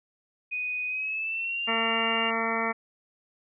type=tone with pitch glide; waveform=sine; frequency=2489 to 2794 Hz; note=D#7 to F7; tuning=0 to 0 cents; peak=-28 dBFS; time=0.51-2.31 s; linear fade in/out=20 ms; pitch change=+200 cents; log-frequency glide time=0.87-1.65 s
type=harmonic tone; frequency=226.9 Hz; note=A#3; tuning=47 cents flat; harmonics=1 / 2 / 3 / 4 / 5 / 6 / 8 / 9 / 10; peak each=-34 / -34 / -34 / -34 / -34 / -34 / -34 / -34 / -34 dBFS; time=1.67-2.73 s; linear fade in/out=20 ms
effects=none